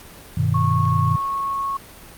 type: chord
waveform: sine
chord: G augmented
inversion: none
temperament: equal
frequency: 98 / 123.47 / 155.56 Hz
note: G2 / B2 / D#3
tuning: 0 / 0 / 0 cents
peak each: -21 dBFS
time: 0.37-1.16 s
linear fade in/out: 5 ms
type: tone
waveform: sine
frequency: 1100 Hz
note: C#6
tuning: 14 cents flat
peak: -21 dBFS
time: 0.54-1.77 s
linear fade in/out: 5 ms
type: click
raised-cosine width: 0.2 ms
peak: -24 dBFS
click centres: 0.854 s
effects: pink hiss -42 dBFS RMS until 2.17 s + Opus 48 kbps